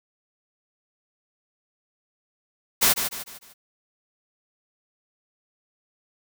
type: noise with echo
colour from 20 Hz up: white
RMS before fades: -18 dBFS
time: 2.81-2.94 s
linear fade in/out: 20 ms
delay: 150 ms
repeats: 4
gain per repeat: -8 dB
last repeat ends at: 3.54 s
effects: none